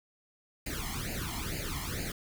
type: noise with flanger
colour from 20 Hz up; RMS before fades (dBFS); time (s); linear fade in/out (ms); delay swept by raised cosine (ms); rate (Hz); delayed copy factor
pink; -36; 0.66-2.12; 5; 0.43 to 0.98; 2.2; +0.9
effects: none